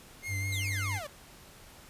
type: tone with vibrato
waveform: 45% pulse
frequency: 2112 Hz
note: C7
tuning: 16 cents sharp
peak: -35 dBFS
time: 0.22-1.01 s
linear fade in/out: 50 ms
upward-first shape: triangle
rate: 4.9 Hz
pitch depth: 35 cents each way
type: tone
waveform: triangle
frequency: 98 Hz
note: G2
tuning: in tune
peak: -30 dBFS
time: 0.27-1.01 s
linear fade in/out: 50 ms
type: exponential sweep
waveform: sawtooth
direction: down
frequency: 4140 to 554.4 Hz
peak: -34 dBFS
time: 0.52-1.07 s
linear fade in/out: 5 ms
effects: pink hiss -53 dBFS RMS until 1.89 s + resampled to 32000 Hz